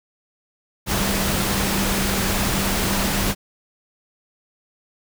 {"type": "tone in noise", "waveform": "sine", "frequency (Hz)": 196, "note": "G3", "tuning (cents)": 0, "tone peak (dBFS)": -26, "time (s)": [0.86, 3.35], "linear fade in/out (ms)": 50, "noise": "pink", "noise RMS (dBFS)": -22, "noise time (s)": [0.86, 3.35], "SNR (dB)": -7, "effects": []}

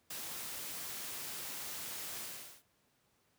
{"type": "noise with ADSR envelope", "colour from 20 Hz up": "white", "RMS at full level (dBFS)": -41, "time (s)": [0.1, 2.63], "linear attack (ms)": 8, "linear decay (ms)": 5, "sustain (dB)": -2, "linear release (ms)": 420, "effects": ["pink hiss -74 dBFS RMS until 3.38 s", "high-pass 80 Hz 12 dB/octave"]}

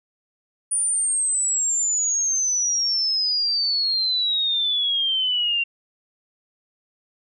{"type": "exponential sweep", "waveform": "sine", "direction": "down", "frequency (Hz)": [9480, 2753], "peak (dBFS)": -19, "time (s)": [0.71, 5.64], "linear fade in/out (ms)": 10, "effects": []}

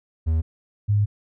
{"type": "tone pair in turn", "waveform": ["triangle", "sine"], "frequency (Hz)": [80.2, 103.47], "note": ["E2", "G#2"], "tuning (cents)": [-47, -6], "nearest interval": "major third", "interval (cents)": 441, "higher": "second", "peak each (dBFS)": -16, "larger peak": "neither", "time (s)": [[0.26, 0.42], [0.88, 1.06]], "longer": "second", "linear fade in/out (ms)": 20, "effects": []}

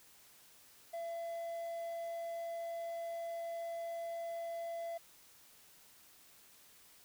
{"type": "tone", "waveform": "triangle", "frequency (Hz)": 674, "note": "E5", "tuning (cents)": 38, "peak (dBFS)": -37, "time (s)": [0.93, 4.98], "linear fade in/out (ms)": 10, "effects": ["white hiss -62 dBFS RMS until 7.04 s"]}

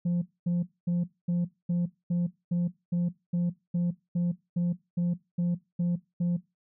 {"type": "tone bursts", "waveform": "sine", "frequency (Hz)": 174.61, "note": "F3", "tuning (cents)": 0, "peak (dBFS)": -21, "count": 16, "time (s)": [0.05, 6.37], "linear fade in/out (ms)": 10, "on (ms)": 170, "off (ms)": 240, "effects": ["noise-tail reverb RT60 0.2 s tail -17 dB re dry", "tanh soft clip ceiling -23 dBFS"]}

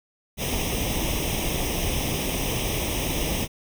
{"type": "noise with comb filter", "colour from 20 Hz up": "pink", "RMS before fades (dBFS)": -26, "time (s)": [0.37, 3.48], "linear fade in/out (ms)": 50, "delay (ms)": 0.34, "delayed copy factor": 0.8, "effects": []}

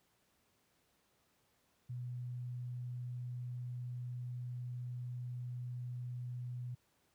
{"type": "tone", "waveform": "sine", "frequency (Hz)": 123.3, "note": "B2", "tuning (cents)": -2, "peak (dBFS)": -39, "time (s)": [1.89, 6.75], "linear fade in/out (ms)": 10, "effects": ["pink hiss -75 dBFS RMS until 7.14 s", "high-pass 80 Hz 12 dB/octave"]}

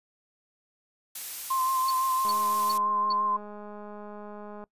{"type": "noise", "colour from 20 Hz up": "blue", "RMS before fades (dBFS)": -35, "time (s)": [1.15, 2.78], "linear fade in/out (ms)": 5}
{"type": "tone with vibrato", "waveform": "sine", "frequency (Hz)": 1046, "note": "C6", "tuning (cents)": -1, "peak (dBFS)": -24, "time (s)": [1.5, 3.37], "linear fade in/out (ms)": 10, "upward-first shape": "sine", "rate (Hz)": 5.9, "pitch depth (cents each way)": 24}
{"type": "tone bursts", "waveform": "sine", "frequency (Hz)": 4435, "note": "C#8", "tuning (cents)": 0, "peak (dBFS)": -30, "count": 4, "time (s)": [1.88, 3.128], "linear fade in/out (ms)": 5, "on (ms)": 27, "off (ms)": 380}
{"type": "click train", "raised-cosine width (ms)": 1, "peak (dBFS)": -30, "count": 498, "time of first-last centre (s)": [2.25, 4.639], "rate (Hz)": 208}
{"effects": ["noise-tail reverb RT60 0.1 s tail -22 dB re dry", "resampled to 32000 Hz"]}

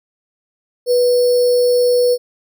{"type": "tone with sample-and-hold", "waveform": "sine", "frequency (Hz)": 491.2, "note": "B4", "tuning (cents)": -9, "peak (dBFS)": -10, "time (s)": [0.86, 2.18], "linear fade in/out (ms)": 50, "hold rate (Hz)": 4900, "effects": []}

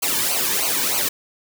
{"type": "noise with flanger", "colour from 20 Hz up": "white", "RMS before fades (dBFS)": -21, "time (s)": [0.02, 1.09], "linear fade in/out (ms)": 10, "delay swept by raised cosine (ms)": [0.55, 1.55], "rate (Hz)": 3.2, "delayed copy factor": -0.8, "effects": []}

